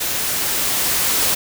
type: noise with level ramp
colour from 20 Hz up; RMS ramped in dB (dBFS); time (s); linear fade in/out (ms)
white; -22 to -17; 0-1.35; 10
effects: none